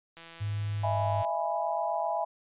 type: click train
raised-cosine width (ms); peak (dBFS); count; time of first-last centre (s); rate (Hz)
0.2; -30; 180; 0.17-1.248; 166
type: tone with pitch glide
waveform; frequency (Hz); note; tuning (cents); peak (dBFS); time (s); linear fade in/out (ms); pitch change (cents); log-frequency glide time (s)
sine; 103.83 to 102.52; G#2 to G#2; 0 to -22; -29; 0.4-1.23; 20; -22; 0.79-0.97
type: chord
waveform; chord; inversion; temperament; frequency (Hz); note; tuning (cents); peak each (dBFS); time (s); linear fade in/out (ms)
sine; E major seventh; third; equal with one note detuned; 622.3 / 670 / 830.6 / 987.8; D#5 / E5 / G#5 / B5; 0 / +28 / 0 / 0; -36 / -31 / -32 / -35; 0.83-2.25; 10
effects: resampled to 8000 Hz